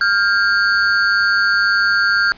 square ring-modulated tone, 1500 Hz, F#6, 23 cents sharp, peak -10 dBFS, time 0.01-2.32 s, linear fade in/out 0 ms, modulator 101 Hz, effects pink hiss -43 dBFS RMS until 2.37 s + resampled to 11025 Hz

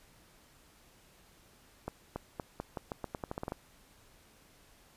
accelerating click train, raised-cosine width 1 ms, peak -22 dBFS, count 14, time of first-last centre 1.88-3.521 s, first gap 280 ms, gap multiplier 0.85, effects pink hiss -62 dBFS RMS until 4.96 s + resampled to 32000 Hz

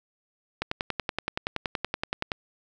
click train, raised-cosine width 0.3 ms, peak -11 dBFS, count 19, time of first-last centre 0.62-2.318 s, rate 10.6 Hz, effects none

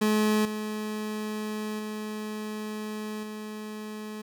30% pulse tone with level steps, 213.7 Hz, G#3, 50 cents sharp, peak -19 / -28 / -30 / -33 dBFS, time 0.01-4.22 s, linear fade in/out 10 ms, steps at 0.45 / 1.79 / 3.23 s, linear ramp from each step 2 ms, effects none

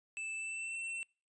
square tone with pitch glide, 2637 to 2697 Hz, E7 to E7, 0 to +39 cents, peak -39 dBFS, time 0.17-1.03 s, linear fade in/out 0 ms, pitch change +39 cents, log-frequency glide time 0.35-0.8 s, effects noise-tail reverb RT60 0.4 s tail -26 dB re dry + resampled to 22050 Hz

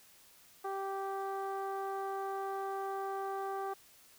15% pulse tone with low-pass filter, 390 Hz, G4, 9 cents flat, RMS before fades -38 dBFS, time 0.64-3.74 s, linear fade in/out 10 ms, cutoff 1000 Hz, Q 1.2, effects white hiss -61 dBFS RMS until 4.18 s

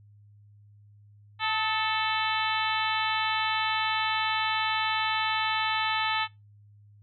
harmonic tone with a mistuned harmonic, 440 Hz, A4, in tune, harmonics 2 / 3 / 4 / 5 / 6 / 7 / 8 / 9, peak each -30 / -32 / -33 / -34 / -35 / -35 / -36 / -37 dBFS, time 1.39-6.28 s, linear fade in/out 50 ms, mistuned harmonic 3, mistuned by -44 cents, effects noise-tail reverb RT60 0.2 s tail -21 dB re dry + added 103 Hz sine -52 dBFS peak until 7.02 s

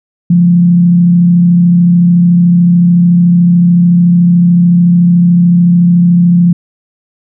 sine tone with frequency modulation, 174.3 Hz, F3, 3 cents flat, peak -3 dBFS, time 0.3-6.53 s, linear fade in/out 5 ms, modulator 33.7 Hz, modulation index 0.29, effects none

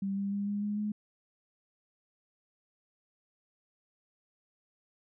sine tone with pitch steps, 196 / 198.74 / 201.5 / 204.3 / 207.2 / 210.1 Hz, G3 / G3 / G3 / G#3 / G#3 / G#3, 0 / +24 / +48 / -28 / -4 / +20 cents, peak -30 dBFS, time 0.02-0.92 s, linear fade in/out 5 ms, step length 150 ms, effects none

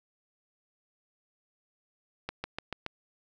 accelerating click train, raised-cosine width 0.3 ms, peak -18 dBFS, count 5, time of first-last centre 2.29-2.864 s, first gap 150 ms, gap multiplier 0.97, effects none

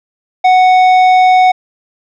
sine tone with tanh clipping, 740 Hz, F#5, in tune, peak -6 dBFS, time 0.44-1.52 s, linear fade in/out 10 ms, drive 10 dB, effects none

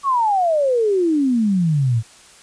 sine exponential sweep, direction down, 1146 to 107.3 Hz, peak -14 dBFS, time 0.03-2.03 s, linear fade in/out 50 ms, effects white hiss -46 dBFS RMS until 2.42 s + resampled to 22050 Hz

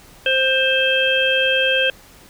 harmonic tone with a mistuned harmonic, 525 Hz, C5, 6 cents sharp, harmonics 1 / 3 / 5 / 6, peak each -20 / -20 / -20 / -20 dBFS, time 0.26-1.9 s, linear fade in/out 2 ms, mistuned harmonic 6, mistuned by +19 cents, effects pink hiss -46 dBFS RMS until 2.29 s

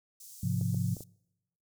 pink high-pass noise, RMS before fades -50 dBFS, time 0.2-1.04 s, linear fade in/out 5 ms, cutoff 5800 Hz, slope 24 dB/octave
sine chord, F minor, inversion first, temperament just, 104.77 / 130.96 / 174.61 Hz, Ab2 / C3 / F3, +16 / +2 / 0 cents, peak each -32 dBFS, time 0.43-0.95 s, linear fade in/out 5 ms
clicks, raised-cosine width 2 ms, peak -32 dBFS, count 4, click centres 0.612 / 0.745 / 0.968 / 1.007 s
effects noise-tail reverb RT60 0.9 s tail -25 dB re dry

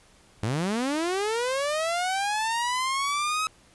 sawtooth linear sweep, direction up, 98.9 to 1285 Hz, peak -21 dBFS, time 0.43-3.47 s, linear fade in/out 0 ms, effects pink hiss -57 dBFS RMS until 3.74 s + resampled to 24000 Hz

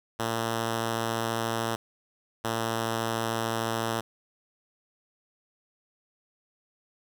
5% pulse tone pair in turn, 114.1 / 113.67 Hz, A#2 / A#2, -37 / -43 cents, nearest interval unison, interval 6 cents, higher first, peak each -16 dBFS, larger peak neither, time 0.19-1.76 / 2.44-4.01 s, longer neither, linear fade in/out 10 ms, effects none

